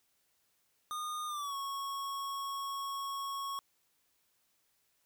square tone with pitch glide, 1224 to 1103.1 Hz, D#6 to C#6, -29 to -9 cents, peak -37 dBFS, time 0.91-3.59 s, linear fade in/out 0 ms, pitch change -180 cents, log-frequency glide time 1.27-1.55 s, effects white hiss -75 dBFS RMS until 5.05 s

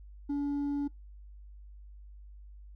triangle tone with hard clipping, 285.7 Hz, D4, 48 cents flat, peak -28 dBFS, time 0.29-0.88 s, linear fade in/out 10 ms, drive 1 dB, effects noise-tail reverb RT60 0.2 s tail -25 dB re dry + added 50 Hz sine -47 dBFS peak until 2.75 s

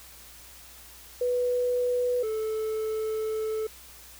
sine / triangle tone pair in turn, 492.8 / 436.6 Hz, B4 / A4, -4 / -13 cents, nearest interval major second, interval 209 cents, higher first, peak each -23 / -25 dBFS, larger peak first, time 1.21-2.23 / 2.23-3.67 s, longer second, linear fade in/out 5 ms, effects added 60 Hz sine -55 dBFS peak until 4.19 s + white hiss -49 dBFS RMS until 4.19 s

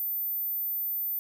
sine tone, 14080 Hz, A9, in tune, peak -28 dBFS, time 0-1.19 s, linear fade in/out 0 ms, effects none

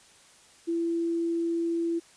sine tone, 335.7 Hz, E4, 32 cents sharp, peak -25 dBFS, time 0.67-2 s, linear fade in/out 20 ms, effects white hiss -56 dBFS RMS until 2.16 s + resampled to 22050 Hz

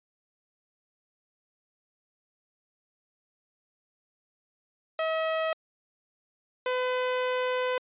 sawtooth tone pair in turn, 641 / 504.6 Hz, E5 / B4, -49 / +37 cents, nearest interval major third, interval 414 cents, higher first, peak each -22 dBFS, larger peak neither, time 4.99-5.53 / 6.66-7.78 s, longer second, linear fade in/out 2 ms, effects resampled to 8000 Hz

